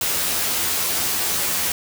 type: noise with comb filter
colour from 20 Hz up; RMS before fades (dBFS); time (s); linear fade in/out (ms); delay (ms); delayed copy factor
white; -22; 0.01-1.72; 2; 12; +0.9
effects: none